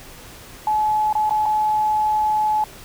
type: tone with dropouts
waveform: sine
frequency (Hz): 855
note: A5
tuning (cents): -50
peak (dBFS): -16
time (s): 0.67-2.64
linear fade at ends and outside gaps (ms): 2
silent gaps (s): 1.128-1.152 / 1.295-1.307 / 1.457-1.461
effects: pink hiss -41 dBFS RMS until 2.84 s